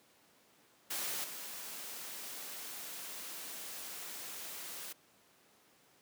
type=noise with level steps; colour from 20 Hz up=white; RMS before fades=-38 / -45 dBFS; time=0.9-4.93 s; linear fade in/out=10 ms; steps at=1.24 s; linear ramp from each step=2 ms; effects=pink hiss -66 dBFS RMS until 6.01 s + high-pass 200 Hz 12 dB/octave